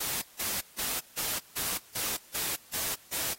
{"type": "noise bursts", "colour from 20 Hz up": "white", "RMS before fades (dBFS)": -32, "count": 9, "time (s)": [0, 3.34], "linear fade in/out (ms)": 10, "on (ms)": 220, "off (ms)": 170, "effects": ["white hiss -56 dBFS RMS until 3.38 s", "AAC 48 kbps"]}